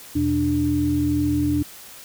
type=tone cluster; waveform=sine; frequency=83 / 125.2 / 295.3 Hz; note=E2 / B2 / D4; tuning=+12 / +24 / +10 cents; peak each=-26 / -27 / -19 dBFS; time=0.15-1.63 s; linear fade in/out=10 ms; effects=white hiss -42 dBFS RMS until 2.04 s